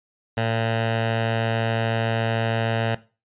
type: tone with notch filter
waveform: 10% pulse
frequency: 113.5 Hz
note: A#2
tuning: 46 cents flat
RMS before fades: -23 dBFS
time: 0.37-2.95 s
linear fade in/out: 5 ms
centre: 310 Hz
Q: 1.2
effects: noise-tail reverb RT60 0.3 s tail -17 dB re dry + resampled to 8000 Hz